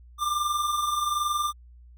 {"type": "tone pair together", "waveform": "square", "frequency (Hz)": [1174.7, 1195.9], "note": ["D6", "D6"], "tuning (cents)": [0, 31], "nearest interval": "unison", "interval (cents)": 31, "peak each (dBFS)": [-32, -26], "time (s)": [0.18, 1.53], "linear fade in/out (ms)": 50, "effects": ["added 60 Hz sine -47 dBFS peak until 1.97 s"]}